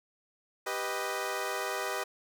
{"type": "chord", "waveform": "15% pulse", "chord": "G augmented", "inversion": "none", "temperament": "equal", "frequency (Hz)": [392, 493.9, 622.3], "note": ["G4", "B4", "D#5"], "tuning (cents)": [0, 0, 0], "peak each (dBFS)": -30, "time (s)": [0.66, 2.04], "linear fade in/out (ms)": 10, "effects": []}